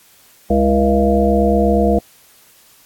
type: harmonic tone with a mistuned harmonic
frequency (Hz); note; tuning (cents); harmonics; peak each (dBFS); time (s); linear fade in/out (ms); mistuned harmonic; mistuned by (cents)
68.5; C#2; -20; 1 / 3 / 5 / 7 / 9 / 10; -18 / -16 / -20 / -17 / -22 / -18; 0.5-1.99; 5; 5; -67
effects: white hiss -49 dBFS RMS until 2.85 s + AAC 64 kbps